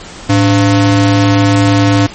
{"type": "ring-modulated tone", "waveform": "square", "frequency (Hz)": 199.8, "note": "G3", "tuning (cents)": 33, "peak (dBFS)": -4, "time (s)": [0.29, 2.07], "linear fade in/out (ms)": 10, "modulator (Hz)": 91, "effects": ["pink hiss -30 dBFS RMS until 2.14 s", "MP3 32 kbps"]}